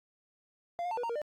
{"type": "tone with pitch steps", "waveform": "triangle", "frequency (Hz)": [692, 712, 893, 486, 926, 468.6, 599], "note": ["F5", "F5", "A5", "B4", "A#5", "A#4", "D5"], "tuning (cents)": [-16, 33, 25, -28, -12, 9, 34], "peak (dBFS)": -30, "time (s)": [0.79, 1.217], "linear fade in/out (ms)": 0, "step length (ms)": 61, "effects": ["AAC 64 kbps"]}